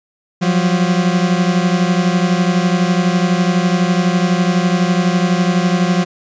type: beating tone pair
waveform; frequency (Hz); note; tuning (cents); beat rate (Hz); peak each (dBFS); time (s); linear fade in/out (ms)
40% pulse; 175.8 / 187.8; F3 / F#3; +12 / +26; 12; -13 / -16; 0.41-6.05; 20
effects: resampled to 16000 Hz